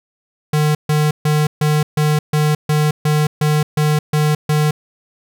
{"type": "tone bursts", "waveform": "square", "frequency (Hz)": 151.2, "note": "D#3", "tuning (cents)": -49, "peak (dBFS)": -13, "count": 12, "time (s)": [0.53, 4.71], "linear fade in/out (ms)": 5, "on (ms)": 220, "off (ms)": 140, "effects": []}